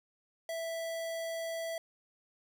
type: tone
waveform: square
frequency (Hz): 659.3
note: E5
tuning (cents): 0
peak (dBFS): -36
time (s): 0.49-1.78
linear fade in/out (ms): 2
effects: none